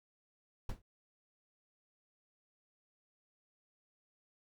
brown noise with exponential decay, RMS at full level -33 dBFS, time 0.69-0.82 s, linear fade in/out 5 ms, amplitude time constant 28 ms, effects none

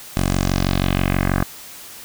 10% pulse tone with low-pass filter sweep, 46.25 Hz, F#1, in tune, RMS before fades -19 dBFS, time 0.17-1.43 s, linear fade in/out 0 ms, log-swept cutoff 10000 to 1500 Hz, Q 2.2, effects white hiss -38 dBFS RMS until 2.04 s

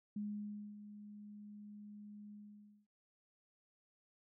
sine tone with ADSR envelope, 207.7 Hz, G#3, in tune, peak -38 dBFS, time 0.16-2.87 s, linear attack 5 ms, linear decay 590 ms, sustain -12 dB, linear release 550 ms, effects none

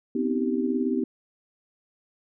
sine tone cluster, 249.7 / 267.7 / 316.3 / 390.2 Hz, B3 / C4 / D#4 / G4, +19 / +40 / +29 / -8 cents, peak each -26 / -30 / -29 / -29 dBFS, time 0.15-1.04 s, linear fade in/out 5 ms, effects none

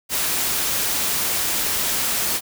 white noise, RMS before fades -22 dBFS, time 0.09-2.41 s, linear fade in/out 50 ms, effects none

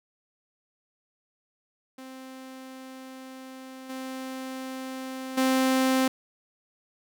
sawtooth tone with level steps, 261.6 Hz, C4, in tune, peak -37 / -30 / -17 dBFS, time 1.98-6.08 s, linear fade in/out 5 ms, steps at 3.89 / 5.37 s, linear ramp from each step 10 ms, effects none

